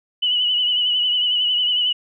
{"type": "tone with vibrato", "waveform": "sine", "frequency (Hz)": 2960, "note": "F#7", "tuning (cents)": 0, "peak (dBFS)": -16, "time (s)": [0.22, 1.93], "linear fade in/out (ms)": 10, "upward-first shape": "triangle", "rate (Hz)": 11, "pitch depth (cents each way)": 54, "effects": []}